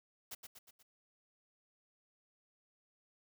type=noise with echo; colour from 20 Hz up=white; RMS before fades=-45 dBFS; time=0.31-0.35 s; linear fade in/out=10 ms; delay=120 ms; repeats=4; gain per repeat=-5 dB; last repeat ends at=0.83 s; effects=none